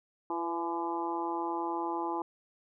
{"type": "harmonic tone with a mistuned harmonic", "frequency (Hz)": 169.1, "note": "E3", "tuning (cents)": 44, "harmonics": [2, 3, 4, 5, 6, 7], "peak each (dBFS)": [-35, -45, -44, -35, -37, -45], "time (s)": [0.3, 2.22], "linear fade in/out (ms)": 2, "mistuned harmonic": 3, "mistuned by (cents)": -40, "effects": []}